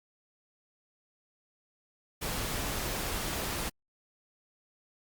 pink noise, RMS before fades -34 dBFS, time 2.21-3.7 s, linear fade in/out 20 ms, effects Opus 48 kbps

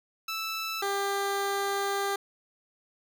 15% pulse tone pair in turn, 1318.5 / 397.7 Hz, E6 / G4, 0 / +25 cents, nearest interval octave + major sixth, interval 2075 cents, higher first, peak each -25 / -21 dBFS, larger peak second, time 0.28-0.82 / 0.82-2.16 s, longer second, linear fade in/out 5 ms, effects none

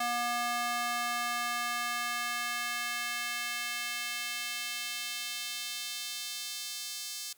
square tone with high-pass filter sweep, 240 Hz, B3, 49 cents flat, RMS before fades -35 dBFS, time 0-7.33 s, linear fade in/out 5 ms, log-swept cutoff 810 to 4900 Hz, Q 1.2, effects white hiss -64 dBFS RMS until 7.37 s + high-pass 60 Hz 12 dB/octave

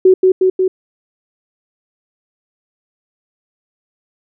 sine tone with echo, 373.8 Hz, F#4, 18 cents sharp, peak -4 dBFS, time 0.05-0.14 s, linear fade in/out 5 ms, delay 180 ms, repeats 3, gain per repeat -2 dB, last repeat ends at 0.68 s, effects none

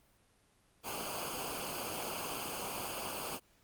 pink noise with comb filter, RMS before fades -39 dBFS, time 0.83-3.4 s, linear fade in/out 50 ms, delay 0.53 ms, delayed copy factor -0.9, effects pink hiss -69 dBFS RMS until 3.63 s + Opus 32 kbps

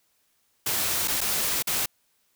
white noise with dropouts, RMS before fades -26 dBFS, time 0.66-1.86 s, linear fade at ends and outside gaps 5 ms, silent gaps 1.076-1.08 / 1.207-1.213 / 1.625-1.671 s, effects white hiss -69 dBFS RMS until 2.35 s

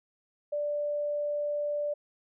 sine tone, 587.3 Hz, D5, in tune, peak -28 dBFS, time 0.52-1.94 s, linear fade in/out 10 ms, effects none

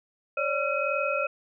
sine tone cluster, 549 / 591 / 1364 / 2530 Hz, C#5 / D5 / F6 / D#7, -17 / +11 / -41 / +28 cents, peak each -30 dBFS, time 0.37-1.27 s, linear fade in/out 5 ms, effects none

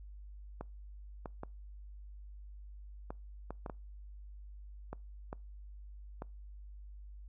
clicks, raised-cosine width 1 ms, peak -27 dBFS, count 10, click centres 0.61 / 1.258 / 1.434 / 3.105 / 3.506 / 3.662 / 3.698 / 4.93 / 5.329 / 6.221 s, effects noise-tail reverb RT60 0.3 s tail -26 dB re dry + added 50 Hz sine -47 dBFS peak until 7.28 s

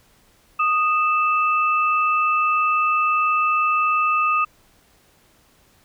sine tone pair together, 1237.3 / 2637 Hz, D#6 / E7, -10 / 0 cents, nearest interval octave + minor second, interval 1310 cents, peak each -17 / -23 dBFS, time 0.59-4.45 s, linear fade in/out 10 ms, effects pink hiss -57 dBFS RMS until 5.84 s

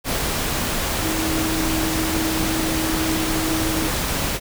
sine tone in noise, 319.1 Hz, D#4, 44 cents sharp, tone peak -23 dBFS, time 1.01-3.91 s, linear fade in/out 50 ms, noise pink, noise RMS -23 dBFS, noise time 0.04-4.4 s, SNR -3 dB, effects none

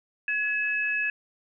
sine tone pair together, 1688 / 2583 Hz, G#6 / E7, +28 / -36 cents, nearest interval perfect fifth, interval 736 cents, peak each -27 dBFS, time 0.28-1.1 s, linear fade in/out 2 ms, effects none

